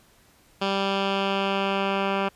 10% pulse tone with low-pass filter sweep, 196 Hz, G3, in tune, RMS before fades -25 dBFS, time 0.61-2.29 s, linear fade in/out 10 ms, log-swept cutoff 3800 to 2300 Hz, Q 2, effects pink hiss -58 dBFS RMS until 2.35 s + resampled to 32000 Hz

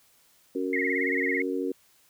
harmonic tone, 92.6 Hz, F#2, 2 cents sharp, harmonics 3 / 4 / 5, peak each -30 / -31 / -32 dBFS, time 0.55-1.72 s, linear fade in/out 5 ms
sine tone with vibrato, 2013 Hz, B6, 33 cents sharp, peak -26 dBFS, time 0.73-1.42 s, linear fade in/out 2 ms, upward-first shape sine, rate 18 Hz, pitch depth 140 cents each way
effects white hiss -62 dBFS RMS until 2.09 s

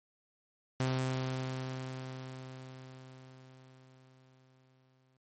sawtooth tone with exponential decay, 130 Hz, C3, 11 cents flat, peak -25 dBFS, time 0.8-5.17 s, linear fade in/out 2 ms, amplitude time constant 950 ms, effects MP3 32 kbps

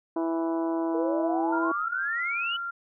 harmonic tone, 164.81 Hz, E3, in tune, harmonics 2 / 3 / 4 / 5 / 6 / 7 / 8 / 9, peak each -26 / -41 / -33 / -40 / -36 / -49 / -50 / -51 dBFS, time 0.16-1.72 s, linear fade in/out 5 ms
sine exponential sweep, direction up, 457.7 to 3019 Hz, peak -28 dBFS, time 0.94-2.57 s, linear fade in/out 10 ms
sine tone with pitch glide, 1396 to 1385.6 Hz, F6 to F6, -1 to -14 cents, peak -30 dBFS, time 1.52-2.71 s, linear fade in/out 10 ms, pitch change -13 cents, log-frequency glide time 1.82-2.5 s
effects none

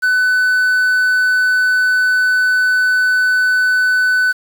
triangle tone with quantisation, 1500 Hz, F#6, 23 cents sharp, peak -9 dBFS, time 0.02-4.33 s, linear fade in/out 20 ms, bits 6, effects none

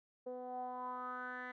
10% pulse tone with low-pass filter sweep, 250.5 Hz, B3, 25 cents sharp, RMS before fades -44 dBFS, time 0.26-1.52 s, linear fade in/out 10 ms, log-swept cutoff 530 to 2000 Hz, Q 5.8, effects none

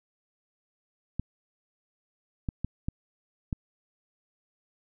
clicks, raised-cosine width 5 ms, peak -17 dBFS, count 5, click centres 1.196 / 2.488 / 2.646 / 2.885 / 3.528 s, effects none

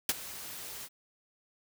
white noise with ADSR envelope, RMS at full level -25 dBFS, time 0.09-0.89 s, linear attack 3 ms, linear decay 32 ms, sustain -18 dB, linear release 47 ms, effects none

